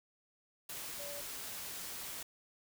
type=tone in noise; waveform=sine; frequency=575 Hz; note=D5; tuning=37 cents flat; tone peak=-46 dBFS; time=0.99-1.21 s; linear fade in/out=5 ms; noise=white; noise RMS=-44 dBFS; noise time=0.69-2.23 s; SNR=-5 dB; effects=none